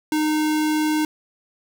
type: tone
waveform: square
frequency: 307.2 Hz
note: D#4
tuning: 22 cents flat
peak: -19 dBFS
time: 0.12-1.05 s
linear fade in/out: 2 ms
effects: none